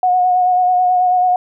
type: tone with vibrato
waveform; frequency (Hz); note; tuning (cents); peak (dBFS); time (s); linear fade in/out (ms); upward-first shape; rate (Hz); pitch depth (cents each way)
sine; 728; F#5; -28; -10; 0.03-1.36; 2; sine; 9.2; 23
effects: none